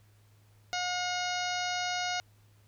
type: harmonic tone with a mistuned harmonic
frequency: 720 Hz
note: F#5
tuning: 47 cents flat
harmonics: 1 / 2 / 3 / 4 / 5 / 6 / 7 / 8 / 9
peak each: -34 / -37 / -39 / -40 / -41 / -42 / -42 / -43 / -44 dBFS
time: 0.73-2.2 s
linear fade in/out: 0 ms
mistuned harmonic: 5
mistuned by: +58 cents
effects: added 104 Hz sine -59 dBFS peak until 2.67 s + pink hiss -68 dBFS RMS until 2.67 s